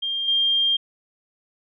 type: tone with level steps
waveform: sine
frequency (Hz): 3200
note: G7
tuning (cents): +35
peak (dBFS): -23 / -17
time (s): 0.02-0.77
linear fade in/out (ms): 10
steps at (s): 0.28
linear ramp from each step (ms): 2
effects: none